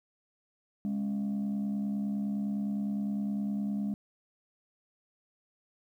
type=tone pair together; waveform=sine; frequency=205.2 / 275 Hz; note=G#3 / C#4; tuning=-21 / -14 cents; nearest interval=perfect fourth; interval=507 cents; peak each=-28 / -36 dBFS; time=0.85-3.94 s; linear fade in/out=0 ms; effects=tanh soft clip ceiling -27 dBFS + 11-bit